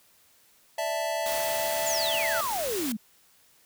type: chord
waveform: square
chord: D suspended second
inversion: none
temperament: equal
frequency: 587.3 / 659.3 / 880 Hz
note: D5 / E5 / A5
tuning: 0 / 0 / 0 cents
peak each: -35 / -30 / -34 dBFS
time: 0.78-2.41 s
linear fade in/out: 5 ms
type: noise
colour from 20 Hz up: white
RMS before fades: -34 dBFS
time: 1.26-2.92 s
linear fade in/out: 0 ms
type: exponential sweep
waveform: sine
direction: down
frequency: 7459 to 201.3 Hz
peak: -28 dBFS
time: 1.86-2.97 s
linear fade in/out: 10 ms
effects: white hiss -61 dBFS RMS until 3.65 s